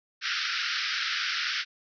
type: band-pass noise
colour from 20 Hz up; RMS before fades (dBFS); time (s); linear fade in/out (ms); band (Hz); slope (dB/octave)
pink; -30; 0.21-1.65; 50; 1300 to 5600; 96
effects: none